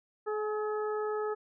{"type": "harmonic tone with a mistuned harmonic", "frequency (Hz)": 426, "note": "G#4", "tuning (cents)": 44, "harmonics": [1, 2, 3, 4], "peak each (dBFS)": [-31, -40, -39, -47], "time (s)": [0.26, 1.35], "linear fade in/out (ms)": 20, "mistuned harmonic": 2, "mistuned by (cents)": -16, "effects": []}